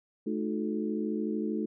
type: harmonic tone with a mistuned harmonic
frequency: 72.3 Hz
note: D2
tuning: 27 cents flat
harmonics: 3 / 4 / 5 / 6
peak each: -32 / -34 / -36 / -38 dBFS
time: 0.26-1.66 s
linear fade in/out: 10 ms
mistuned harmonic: 4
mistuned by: +110 cents
effects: none